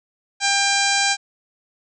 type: harmonic tone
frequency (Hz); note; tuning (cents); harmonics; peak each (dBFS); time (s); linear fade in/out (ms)
796; G5; +26; 1 / 2 / 3 / 4 / 5 / 6 / 7 / 8 / 9 / 10; -23 / -23 / -24 / -29 / -25 / -27 / -27 / -28 / -28 / -30; 0.4-1.17; 50
effects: none